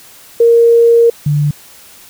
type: tone pair in turn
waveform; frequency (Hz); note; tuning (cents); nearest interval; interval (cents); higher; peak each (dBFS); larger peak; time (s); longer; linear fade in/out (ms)
sine; 466.2 / 146.84; A#4 / D3; 0 / 0; octave + minor sixth; 2000; first; -4 / -9; first; 0.4-1.1 / 1.26-1.51; first; 5
effects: white hiss -39 dBFS RMS until 2.09 s